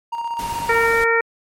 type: tone with tremolo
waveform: triangle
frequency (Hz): 933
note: A#5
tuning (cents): +1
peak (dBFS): -19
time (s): 0.12-0.87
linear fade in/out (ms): 10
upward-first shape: square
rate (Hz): 16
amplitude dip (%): 45
type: noise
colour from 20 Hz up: pink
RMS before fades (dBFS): -32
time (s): 0.39-1.04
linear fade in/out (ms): 0
type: harmonic tone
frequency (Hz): 460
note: A#4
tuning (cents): -23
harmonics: 1 / 2 / 3 / 4 / 5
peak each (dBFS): -18 / -24 / -21 / -19 / -23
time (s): 0.69-1.21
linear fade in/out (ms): 5
effects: MP3 64 kbps